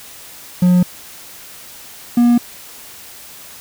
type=tone pair in turn; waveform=triangle; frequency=179.5 / 239.6 Hz; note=F3 / A#3; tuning=+48 / +48 cents; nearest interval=perfect fourth; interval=500 cents; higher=second; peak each=-6 dBFS; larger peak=neither; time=0.62-0.83 / 2.17-2.38 s; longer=neither; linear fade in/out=5 ms; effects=white hiss -37 dBFS RMS until 3.6 s